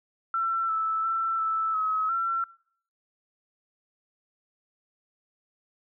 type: tone with pitch steps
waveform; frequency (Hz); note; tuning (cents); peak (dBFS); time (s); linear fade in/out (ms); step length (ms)
sine; 1345 / 1314 / 1337 / 1317 / 1280 / 1352; E6 / E6 / E6 / E6 / D#6 / E6; +34 / -6 / +24 / -2 / +49 / +43; -24; 0.34-2.44; 2; 350
effects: noise-tail reverb RT60 0.6 s tail -23 dB re dry